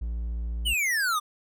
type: tone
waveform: triangle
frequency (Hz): 57.4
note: A#1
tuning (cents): -26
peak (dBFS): -26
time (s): 0.01-0.74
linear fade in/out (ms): 10
type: exponential sweep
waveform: square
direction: down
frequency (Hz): 3064 to 1174.7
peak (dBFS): -24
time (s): 0.65-1.2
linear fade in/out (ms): 20
effects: none